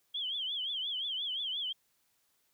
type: tone with vibrato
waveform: sine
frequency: 3218 Hz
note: G7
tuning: 45 cents sharp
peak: -33 dBFS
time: 0.14-1.73 s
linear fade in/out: 10 ms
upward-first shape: triangle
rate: 5.7 Hz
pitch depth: 160 cents each way
effects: white hiss -74 dBFS RMS until 2.53 s